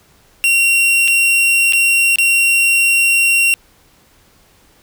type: tone with dropouts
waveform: 45% pulse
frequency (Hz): 2746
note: F7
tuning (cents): -30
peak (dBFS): -10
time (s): 0.44-3.54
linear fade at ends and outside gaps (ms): 0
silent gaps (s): 1.077-1.081 / 1.724-1.733 / 2.158-2.185
effects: pink hiss -51 dBFS RMS until 4.82 s